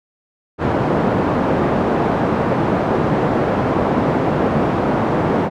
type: band-pass noise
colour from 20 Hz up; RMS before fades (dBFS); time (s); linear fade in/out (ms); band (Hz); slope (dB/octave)
pink; -17; 0.58-5.5; 50; 150 to 910; 12
effects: none